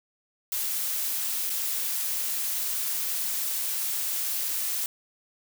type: noise with dropouts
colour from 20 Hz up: blue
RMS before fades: -29 dBFS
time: 0.52-4.86 s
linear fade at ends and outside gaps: 1 ms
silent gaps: 1.496-1.501 s
effects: none